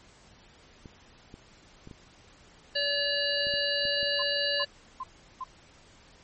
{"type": "clicks", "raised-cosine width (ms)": 3, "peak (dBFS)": -31, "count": 8, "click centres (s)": [0.858, 1.341, 1.874, 1.912, 3.469, 3.539, 3.853, 4.03]}
{"type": "harmonic tone", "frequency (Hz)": 572, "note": "D5", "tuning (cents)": -46, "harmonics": [1, 3, 5, 7, 8], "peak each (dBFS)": [-32, -32, -32, -32, -32], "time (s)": [2.75, 4.65], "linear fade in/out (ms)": 10}
{"type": "tone bursts", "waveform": "sine", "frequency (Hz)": 1039, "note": "C6", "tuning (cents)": -12, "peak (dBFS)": -32, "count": 4, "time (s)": [4.19, 5.44], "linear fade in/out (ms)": 5, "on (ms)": 35, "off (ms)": 370}
{"effects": ["pink hiss -56 dBFS RMS until 6.23 s", "MP3 32 kbps"]}